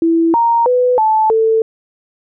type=tone with pitch steps; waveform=sine; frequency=330.7 / 931 / 497.9 / 872 / 445.3 Hz; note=E4 / A#5 / B4 / A5 / A4; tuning=+6 / -2 / +14 / -16 / +21 cents; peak=-9 dBFS; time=0.02-1.62 s; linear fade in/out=2 ms; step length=320 ms; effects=none